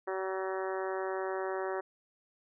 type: harmonic tone with a mistuned harmonic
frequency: 189.8 Hz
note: F#3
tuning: 44 cents sharp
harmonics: 2 / 3 / 4 / 5 / 6 / 7 / 8 / 9 / 10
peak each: -35 / -39 / -41 / -43 / -45 / -46 / -47 / -48 / -49 dBFS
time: 0.07-1.81 s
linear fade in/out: 10 ms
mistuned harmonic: 10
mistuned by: -25 cents
effects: none